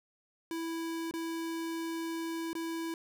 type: tone with dropouts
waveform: square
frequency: 329.6 Hz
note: E4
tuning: in tune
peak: -35 dBFS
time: 0.51-2.94 s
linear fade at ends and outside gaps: 1 ms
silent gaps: 1.111-1.138 / 2.531-2.552 s
effects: none